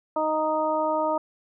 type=harmonic tone; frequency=310.8 Hz; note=D#4; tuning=2 cents flat; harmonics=1 / 2 / 3 / 4; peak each=-31 / -25 / -26 / -31 dBFS; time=0.16-1.18 s; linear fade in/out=5 ms; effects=none